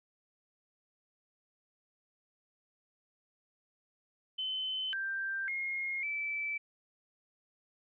sine tone with pitch steps, 3052 / 1576 / 2146 / 2317 Hz, G7 / G6 / C7 / D7, -47 / +9 / +43 / -24 cents, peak -33 dBFS, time 4.38-6.58 s, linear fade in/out 10 ms, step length 550 ms, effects none

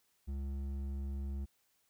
sine tone with hard clipping, 68.8 Hz, C#2, 12 cents flat, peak -38 dBFS, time 0.27-1.46 s, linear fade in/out 20 ms, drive 8 dB, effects white hiss -75 dBFS RMS until 1.89 s

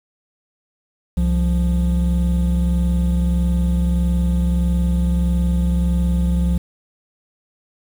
triangle tone pair together, 65.4 / 174.61 Hz, C2 / F3, 0 / 0 cents, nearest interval octave + perfect fourth, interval 1700 cents, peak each -14 / -16 dBFS, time 1.17-6.58 s, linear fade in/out 5 ms, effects tanh soft clip ceiling -7 dBFS + 7-bit

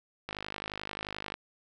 click train, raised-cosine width 0.3 ms, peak -20 dBFS, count 55, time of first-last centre 0.29-1.341 s, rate 51.4 Hz, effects none

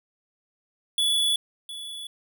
square tone with echo, 3425 Hz, A7, 47 cents flat, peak -21 dBFS, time 0.98-1.36 s, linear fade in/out 2 ms, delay 710 ms, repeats 1, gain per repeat -14 dB, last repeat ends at 2.07 s, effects none

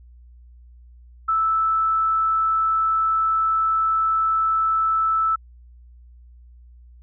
sine tone, 1315 Hz, E6, 5 cents flat, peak -17 dBFS, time 1.28-5.36 s, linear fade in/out 10 ms, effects added 60 Hz sine -44 dBFS peak until 7.02 s

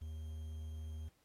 triangle tone with quantisation, 78.1 Hz, D#2, 7 cents sharp, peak -40 dBFS, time 0.01-1.09 s, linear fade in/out 10 ms, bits 11, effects pink hiss -75 dBFS RMS until 1.24 s + AAC 48 kbps

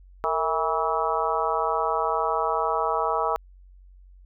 harmonic tone with a mistuned harmonic, 162.2 Hz, E3, 28 cents flat, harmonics 3 / 4 / 5 / 6 / 7 / 8, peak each -29 / -29 / -29 / -29 / -29 / -29 dBFS, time 0.24-3.36 s, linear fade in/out 0 ms, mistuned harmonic 3, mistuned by -95 cents, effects added 46 Hz sine -47 dBFS peak until 4.25 s

